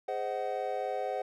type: chord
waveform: triangle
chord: Ab dominant seventh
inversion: none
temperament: just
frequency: 415.3 / 519.1 / 623 / 747.5 Hz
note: Ab4 / C5 / Eb5 / Gb5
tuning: 0 / -14 / +2 / +17 cents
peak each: -37 / -34 / -37 / -33 dBFS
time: 0.08-1.22 s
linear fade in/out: 5 ms
effects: none